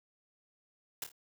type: noise with echo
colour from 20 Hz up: white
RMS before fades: -37 dBFS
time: 1.02-1.04 s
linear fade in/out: 2 ms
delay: 26 ms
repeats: 3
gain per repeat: -8 dB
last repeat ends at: 1.118 s
effects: none